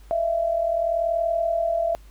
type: tone pair together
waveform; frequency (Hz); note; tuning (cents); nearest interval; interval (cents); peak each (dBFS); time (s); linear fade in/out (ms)
sine; 633 / 673.7; D#5 / E5; +30 / +38; minor second; 108; -27 / -21; 0.11-1.95; 0
effects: added 50 Hz sine -44 dBFS peak until 2.1 s + pink hiss -57 dBFS RMS until 2.1 s